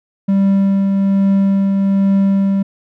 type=tone with tremolo; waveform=triangle; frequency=196 Hz; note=G3; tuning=in tune; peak=-7 dBFS; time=0.28-2.63 s; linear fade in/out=10 ms; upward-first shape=triangle; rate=1.2 Hz; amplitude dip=30%; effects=none